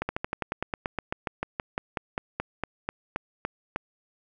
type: slowing click train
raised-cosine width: 0.5 ms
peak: -13 dBFS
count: 24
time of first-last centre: 0.02-3.761 s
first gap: 70 ms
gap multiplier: 1.07
effects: none